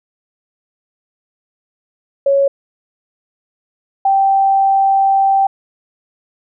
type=tone pair in turn; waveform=sine; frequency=554.4 / 780.9 Hz; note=C#5 / G5; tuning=0 / -7 cents; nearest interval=tritone; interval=593 cents; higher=second; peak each=-9 dBFS; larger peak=neither; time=2.26-2.48 / 4.05-5.47 s; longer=second; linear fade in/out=5 ms; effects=none